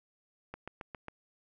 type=click train; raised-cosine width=0.5 ms; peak=-26 dBFS; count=5; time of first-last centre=0.54-1.083 s; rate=7.36 Hz; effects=none